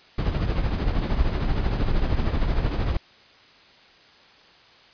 brown noise with tremolo, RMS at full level -20 dBFS, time 0.18-2.97 s, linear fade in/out 5 ms, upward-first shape triangle, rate 13 Hz, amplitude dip 60%, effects white hiss -52 dBFS RMS until 4.93 s + resampled to 11025 Hz

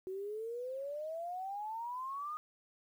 sine exponential sweep, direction up, 370 to 1244.5 Hz, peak -38 dBFS, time 0.07-2.37 s, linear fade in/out 0 ms, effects 11-bit

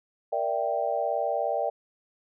sine chord, E half-diminished seventh, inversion second, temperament equal with one note detuned, 466.2 / 587.3 / 666.5 / 784 Hz, Bb4 / D5 / E5 / G5, 0 / 0 / +19 / 0 cents, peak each -33 / -29 / -30 / -30 dBFS, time 0.32-1.7 s, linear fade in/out 10 ms, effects none

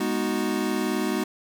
square chord, G# minor seventh, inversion none, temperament equal, 207.7 / 246.9 / 311.1 / 370 Hz, G#3 / B3 / D#4 / F#4, 0 / 0 / 0 / 0 cents, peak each -30 dBFS, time 0-1.24 s, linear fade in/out 5 ms, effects none

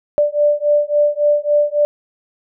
sine beating tone pair, 587.3 / 590.9 Hz, D5 / D5, 0 / +10 cents, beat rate 3.6 Hz, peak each -15 dBFS, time 0.18-1.85 s, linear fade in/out 0 ms, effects none

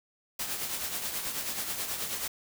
white noise with tremolo, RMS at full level -32 dBFS, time 0.39-2.28 s, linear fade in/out 5 ms, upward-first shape triangle, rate 9.3 Hz, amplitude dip 55%, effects none

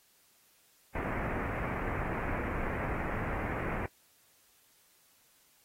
pink low-pass noise, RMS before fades -35 dBFS, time 0.95-3.86 s, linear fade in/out 2 ms, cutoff 2300 Hz, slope 48 dB/octave, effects white hiss -66 dBFS RMS until 5.64 s + AAC 48 kbps

